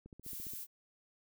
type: click train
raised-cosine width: 3 ms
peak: -39 dBFS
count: 8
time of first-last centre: 0.06-0.536 s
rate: 14.7 Hz
type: noise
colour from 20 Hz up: violet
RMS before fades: -44 dBFS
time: 0.23-0.67 s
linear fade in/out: 50 ms
effects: none